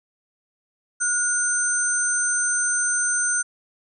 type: tone cluster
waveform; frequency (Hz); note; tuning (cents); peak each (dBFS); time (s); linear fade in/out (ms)
sine; 1446 / 6160 / 8700; F#6 / G8 / C#9; -40 / -31 / -33; -24; 1-3.43; 20
effects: none